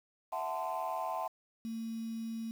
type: chord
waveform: sine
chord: F# half-diminished seventh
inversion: third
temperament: equal with one note detuned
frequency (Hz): 659.3 / 740 / 880 / 1032.1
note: E5 / F#5 / A5 / C6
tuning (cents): 0 / 0 / 0 / -24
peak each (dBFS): -38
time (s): 0.32-1.28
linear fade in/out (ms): 10
type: tone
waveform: sine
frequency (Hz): 226.1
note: A3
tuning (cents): +47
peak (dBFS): -36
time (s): 1.65-2.51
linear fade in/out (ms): 0
effects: tanh soft clip ceiling -28 dBFS + 9-bit